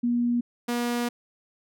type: tone pair in turn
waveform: sine / sawtooth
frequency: 240 / 240 Hz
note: B3 / B3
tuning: -49 / -49 cents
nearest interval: unison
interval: 0 cents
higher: neither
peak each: -21 dBFS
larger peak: neither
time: 0.03-0.41 / 0.68-1.09 s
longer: second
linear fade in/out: 10 ms
effects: none